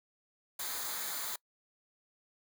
white noise with comb filter, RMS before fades -38 dBFS, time 0.59-1.36 s, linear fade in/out 5 ms, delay 0.36 ms, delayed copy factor -0.65, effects noise-tail reverb RT60 0.1 s tail -25 dB re dry

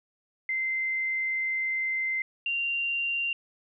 sine tone pair in turn, 2077 / 2772 Hz, C7 / F7, -13 / -14 cents, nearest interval perfect fourth, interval 499 cents, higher second, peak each -26 dBFS, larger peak neither, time 0.49-2.22 / 2.46-3.33 s, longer first, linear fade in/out 2 ms, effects none

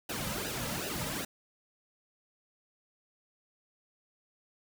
pink noise with flanger, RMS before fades -36 dBFS, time 0.09-1.25 s, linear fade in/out 5 ms, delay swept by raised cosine 0.9 to 2.8 ms, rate 2.6 Hz, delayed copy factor -0.95, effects none

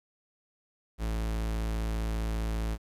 45% pulse tone, 55 Hz, A1, in tune, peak -29 dBFS, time 0.98-2.78 s, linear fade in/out 50 ms, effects resampled to 32000 Hz + 10-bit

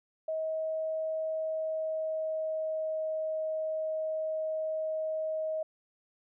sine tone with pitch glide, 635 to 630.2 Hz, D#5 to D#5, +35 to +22 cents, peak -30 dBFS, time 0.28-5.63 s, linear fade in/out 5 ms, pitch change -13 cents, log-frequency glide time 1.31-3.09 s, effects none

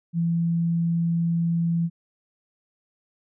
sine tone, 168.2 Hz, E3, 35 cents sharp, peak -20 dBFS, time 0.13-1.9 s, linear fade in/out 50 ms, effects none

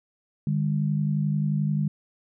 sine tone pair together, 150.6 / 202 Hz, D3 / G#3, +44 / -48 cents, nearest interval perfect fourth, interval 508 cents, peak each -23 / -27 dBFS, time 0.47-1.88 s, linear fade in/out 2 ms, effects none

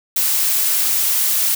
blue noise, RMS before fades -17 dBFS, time 0.16-1.55 s, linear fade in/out 5 ms, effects none

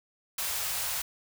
white band-stop noise, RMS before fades -32 dBFS, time 0.38-1.02 s, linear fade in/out 5 ms, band 130 to 520 Hz, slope 24 dB/octave, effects none

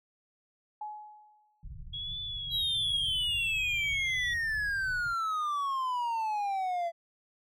sine tone with exponential decay, 846 Hz, G#5, 32 cents sharp, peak -34 dBFS, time 0.81-1.64 s, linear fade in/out 5 ms, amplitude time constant 180 ms
pink low-pass noise, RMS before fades -45 dBFS, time 1.63-5.14 s, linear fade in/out 10 ms, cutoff 160 Hz, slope 96 dB/octave
sine tone with vibrato, 3322 Hz, G#7, in tune, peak -35 dBFS, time 1.93-4.34 s, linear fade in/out 10 ms, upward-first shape triangle, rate 0.94 Hz, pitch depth 87 cents each way
triangle exponential sweep, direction down, 3951 to 670 Hz, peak -27 dBFS, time 2.5-6.92 s, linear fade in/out 50 ms
effects none

